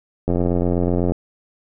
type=click train; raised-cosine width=2 ms; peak=-7 dBFS; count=75; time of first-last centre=0.28-1.12 s; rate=88.1 Hz; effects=none